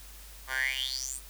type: tone with high-pass filter sweep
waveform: 10% pulse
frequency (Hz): 131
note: C3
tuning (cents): +2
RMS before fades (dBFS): -33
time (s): 0.47-1.21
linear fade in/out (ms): 50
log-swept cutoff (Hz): 1200 to 9500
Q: 9.1
effects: added 50 Hz sine -48 dBFS peak until 1.29 s + white hiss -51 dBFS RMS until 1.29 s